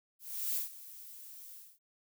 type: noise with ADSR envelope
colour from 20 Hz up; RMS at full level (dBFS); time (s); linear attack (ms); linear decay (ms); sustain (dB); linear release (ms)
violet; -33; 0.19-1.79; 370; 130; -17; 240
effects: none